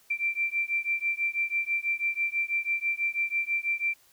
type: beating tone pair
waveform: sine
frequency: 2349 / 2355.1 Hz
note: D7 / D7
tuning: 0 / +4 cents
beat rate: 6.1 Hz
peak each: -29 dBFS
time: 0.1-3.94 s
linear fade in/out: 10 ms
effects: white hiss -61 dBFS RMS until 4.12 s